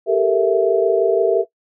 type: tone cluster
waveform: sine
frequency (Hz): 391.4 / 442.5 / 468.5 / 660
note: G4 / A4 / A#4 / E5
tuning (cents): -3 / +10 / +9 / +2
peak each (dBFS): -18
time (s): 0.06-1.45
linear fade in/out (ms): 50
effects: noise-tail reverb RT60 0.1 s tail -18 dB re dry